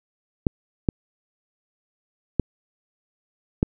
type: clicks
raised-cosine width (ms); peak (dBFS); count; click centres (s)
3; -5; 4; 0.468 / 0.888 / 2.397 / 3.629
effects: none